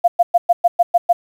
sine tone bursts, 696 Hz, F5, 6 cents flat, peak -7 dBFS, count 8, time 0.04-1.13 s, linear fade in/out 10 ms, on 40 ms, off 110 ms, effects 7-bit

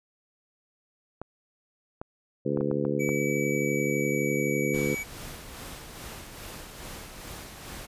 clicks, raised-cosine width 1 ms, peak -22 dBFS, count 7, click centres 1.216 / 2.015 / 2.573 / 2.609 / 2.713 / 2.851 / 3.091 s
harmonic tone, 71.8 Hz, D2, 39 cents flat, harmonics 2 / 3 / 4 / 5 / 6 / 7, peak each -32 / -32 / -32 / -32 / -32 / -32 dBFS, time 2.45-4.95 s, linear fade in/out 10 ms
square tone with pitch glide, 2288 to 2275 Hz, D7 to C#7, -46 to +44 cents, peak -32 dBFS, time 2.99-5.04 s, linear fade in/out 20 ms, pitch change -10 cents, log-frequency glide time 3.41-4.68 s
pink noise with tremolo, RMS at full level -40 dBFS, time 4.73-7.87 s, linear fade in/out 20 ms, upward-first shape sine, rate 2.4 Hz, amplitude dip 40%
effects resampled to 32000 Hz

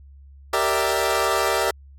20% pulse chord, E half-diminished seventh, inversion first, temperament equal, 392 / 466.2 / 587.3 / 659.3 Hz, G4 / Bb4 / D5 / E5, 0 / 0 / 0 / 0 cents, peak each -20 dBFS, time 0.53-1.71 s, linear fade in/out 5 ms, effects added 69 Hz sine -43 dBFS peak until 1.98 s + AAC 48 kbps

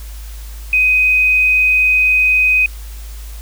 sine tone, 2508 Hz, D#7, 13 cents sharp, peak -9 dBFS, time 0.73-2.66 s, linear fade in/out 2 ms, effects added 53 Hz sine -27 dBFS peak until 3.41 s + white hiss -40 dBFS RMS until 3.41 s

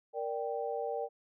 sine chord, G minor, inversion first, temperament equal, 466.2 / 587.3 / 784 Hz, Bb4 / D5 / G5, 0 / 0 / 0 cents, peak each -36 / -38 / -38 dBFS, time 0.13-1.09 s, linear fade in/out 50 ms, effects none

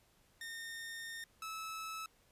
sawtooth tone pair in turn, 1829 / 1303.2 Hz, A#6 / E6, -33 / -20 cents, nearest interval tritone, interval 587 cents, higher first, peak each -40 / -38 dBFS, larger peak second, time 0.41-1.24 / 1.42-2.06 s, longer first, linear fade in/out 2 ms, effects pink hiss -70 dBFS RMS until 2.31 s + resampled to 32000 Hz

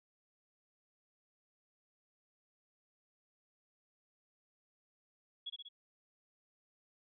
sine tone with echo, 3354 Hz, G#7, 16 cents sharp, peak -39 dBFS, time 5.46-5.5 s, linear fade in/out 10 ms, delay 63 ms, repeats 3, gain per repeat -3 dB, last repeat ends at 5.689 s, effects none

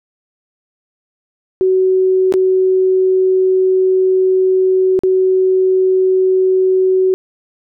sine tone with dropouts, 374.9 Hz, F#4, 23 cents sharp, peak -9 dBFS, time 1.61-7.14 s, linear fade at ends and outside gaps 0 ms, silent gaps 2.324-2.339 / 4.991-5.035 s, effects none

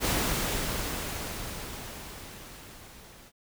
pink noise with level ramp, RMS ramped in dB -26 to -52 dBFS, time 0-3.32 s, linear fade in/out 50 ms, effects none

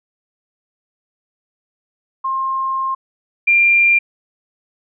sine tone pair in turn, 1063 / 2386 Hz, C6 / D7, +27 / +27 cents, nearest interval octave + major second, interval 1400 cents, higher second, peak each -17 / -9 dBFS, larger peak second, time 2.24-2.95 / 3.47-3.99 s, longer first, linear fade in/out 10 ms, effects none

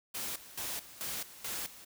white noise with tremolo, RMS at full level -38 dBFS, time 0.14-1.85 s, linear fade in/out 10 ms, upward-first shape square, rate 2.3 Hz, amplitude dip 80%, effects none

